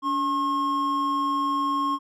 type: tone pair together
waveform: triangle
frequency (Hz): 285.5 / 1078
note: D4 / C#6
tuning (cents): -49 / -49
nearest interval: octave + major seventh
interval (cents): 2300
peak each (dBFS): -27 / -21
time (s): 0.02-1.99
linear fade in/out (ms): 50
effects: none